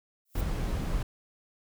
violet noise with exponential growth, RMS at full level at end -39 dBFS, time 0.25-0.41 s, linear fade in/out 5 ms, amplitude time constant 33 ms
brown noise, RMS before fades -30 dBFS, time 0.35-1.03 s, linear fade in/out 5 ms
effects none

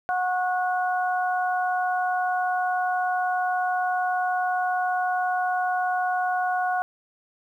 harmonic tone, 365.3 Hz, F#4, 22 cents flat, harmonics 2 / 3 / 4, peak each -23 / -33 / -29 dBFS, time 0.09-6.82 s, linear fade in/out 0 ms, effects 10-bit

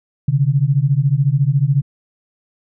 sine beating tone pair, 132.4 / 146.4 Hz, C3 / D3, +21 / -5 cents, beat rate 14 Hz, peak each -15 dBFS, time 0.28-1.82 s, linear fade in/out 5 ms, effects none

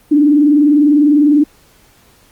sine tone with vibrato, 293.7 Hz, D4, in tune, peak -6 dBFS, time 0.11-1.44 s, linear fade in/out 10 ms, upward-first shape triangle, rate 20 Hz, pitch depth 110 cents each way, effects pink hiss -49 dBFS RMS until 2.31 s + Opus 32 kbps

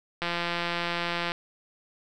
click train, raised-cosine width 0.3 ms, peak -13 dBFS, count 190, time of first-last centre 0.22-1.319 s, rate 172 Hz, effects none

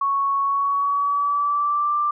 sine tone with pitch glide, 1108.7 to 1181.4 Hz, C#6 to D6, 0 to +10 cents, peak -18 dBFS, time 0.01-2.11 s, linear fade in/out 5 ms, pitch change +110 cents, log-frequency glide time 0.42-1.97 s, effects none

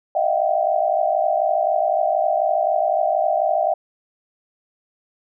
sine tone cluster, 612 / 656 / 708 / 775 Hz, D#5 / E5 / F5 / G5, -29 / -9 / +23 / -20 cents, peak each -22 dBFS, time 0.15-3.74 s, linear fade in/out 5 ms, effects none

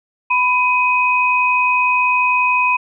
sine tone pair together, 995 / 2514 Hz, B5 / D#7, +13 / +17 cents, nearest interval octave + major third, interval 1604 cents, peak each -15 dBFS, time 0.3-2.77 s, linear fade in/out 10 ms, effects none

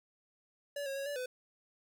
square tone with pitch steps, 572 / 545 / 552 / 577 / 504 Hz, D5 / C#5 / C#5 / D5 / B4, -46 / -29 / -7 / -31 / +35 cents, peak -37 dBFS, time 0.76-1.26 s, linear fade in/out 5 ms, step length 100 ms, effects none

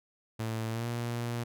sawtooth tone with pitch glide, 112.5 to 118.71 Hz, A2 to A#2, +39 to +32 cents, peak -28 dBFS, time 0.39-1.44 s, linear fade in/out 10 ms, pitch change +93 cents, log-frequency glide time 0.7-0.87 s, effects none

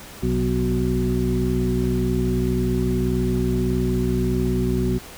harmonic tone with a mistuned harmonic, 61.74 Hz, B1, in tune, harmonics 1 / 2 / 3 / 4 / 6, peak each -25 / -25 / -25 / -25 / -25 dBFS, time 0.22-4.99 s, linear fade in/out 20 ms, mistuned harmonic 2, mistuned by +43 cents, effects pink hiss -40 dBFS RMS until 5.17 s

